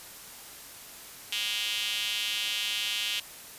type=tone with high-pass filter; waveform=square; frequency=110 Hz; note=A2; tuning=in tune; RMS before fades=-31 dBFS; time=1.32-3.2 s; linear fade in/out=5 ms; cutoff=3000 Hz; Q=4; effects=white hiss -46 dBFS RMS until 3.58 s + resampled to 32000 Hz